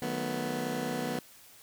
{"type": "chord", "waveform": "20% pulse", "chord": "B dominant seventh", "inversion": "first", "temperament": "just", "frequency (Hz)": [154.34, 185.21, 222.2, 246.9], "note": ["D#3", "F#3", "A3", "B3"], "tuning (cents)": [-14, 2, 17, 0], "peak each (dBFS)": [-34, -35, -35, -29], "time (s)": [0.02, 1.19], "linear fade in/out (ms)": 2, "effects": ["white hiss -55 dBFS RMS until 1.62 s"]}